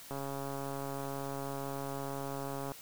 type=click train; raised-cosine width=1 ms; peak=-26 dBFS; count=361; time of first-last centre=0.11-2.719 s; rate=138 Hz; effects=white hiss -51 dBFS RMS until 2.81 s